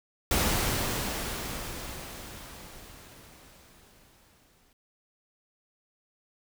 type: noise with exponential decay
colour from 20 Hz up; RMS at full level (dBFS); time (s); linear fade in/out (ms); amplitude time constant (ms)
pink; -25; 0.31-4.73; 2; 960
effects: none